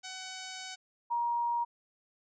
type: tone pair in turn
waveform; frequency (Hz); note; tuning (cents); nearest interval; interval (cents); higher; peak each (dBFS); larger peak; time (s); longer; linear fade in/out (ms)
5% pulse / sine; 751 / 946.2; F#5 / A#5; +26 / +26; major third; 400; second; -28; neither; 0.03-0.76 / 1.1-1.65; first; 20
effects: resampled to 16000 Hz